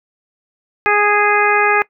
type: harmonic tone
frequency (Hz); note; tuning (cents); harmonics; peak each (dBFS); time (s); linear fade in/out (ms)
414.2; G#4; -5; 1 / 2 / 3 / 4 / 5 / 6; -18 / -17 / -18 / -17 / -19 / -20; 0.86-1.82; 0
effects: noise-tail reverb RT60 0.1 s tail -20 dB re dry